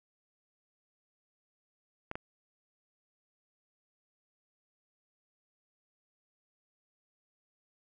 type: clicks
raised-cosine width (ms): 0.5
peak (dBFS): -22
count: 2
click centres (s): 2.114 / 2.155
effects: none